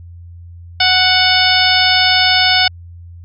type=harmonic tone with a mistuned harmonic; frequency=740 Hz; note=F#5; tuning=in tune; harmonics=1 / 2 / 3 / 4 / 5 / 6 / 7; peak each=-17 / -17 / -17 / -17 / -17 / -17 / -17 dBFS; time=0.8-2.68 s; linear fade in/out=5 ms; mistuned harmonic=5; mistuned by=-41 cents; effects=added 86 Hz sine -32 dBFS peak until 3.24 s